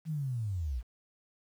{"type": "linear sweep", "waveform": "sine", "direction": "down", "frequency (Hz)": [164.81, 52.7], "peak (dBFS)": -31, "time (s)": [0.05, 0.83], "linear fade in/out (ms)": 50, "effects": ["10-bit"]}